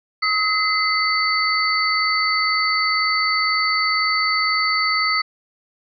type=tone cluster; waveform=sine; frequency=1273 / 2051 / 4519 Hz; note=D#6 / C7 / C#8; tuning=+39 / -35 / +33 cents; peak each=-21 dBFS; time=0.22-5.22 s; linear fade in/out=10 ms; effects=none